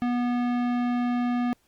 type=tone with tanh clipping; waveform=sine; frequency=243.6 Hz; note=B3; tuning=24 cents flat; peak=-25 dBFS; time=0.02-1.53 s; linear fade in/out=0 ms; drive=18 dB; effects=pink hiss -66 dBFS RMS until 1.67 s + Opus 48 kbps